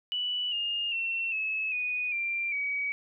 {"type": "tone with pitch steps", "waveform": "sine", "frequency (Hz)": [2960, 2831, 2708, 2590, 2478, 2370, 2267], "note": ["F#7", "F7", "E7", "E7", "D#7", "D7", "C#7"], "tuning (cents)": [0, 23, 46, -31, -8, 15, 38], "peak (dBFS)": -28, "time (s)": [0.12, 2.92], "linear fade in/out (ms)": 0, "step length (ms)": 400, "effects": []}